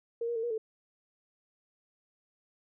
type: tone with pitch steps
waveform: sine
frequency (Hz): 465 / 473 / 450.2 / 476.5 / 440.2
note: A#4 / A#4 / A4 / A#4 / A4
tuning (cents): -4 / +25 / +40 / +38 / +1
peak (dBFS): -30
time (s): 0.21-0.58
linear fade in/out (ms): 5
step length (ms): 74
effects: none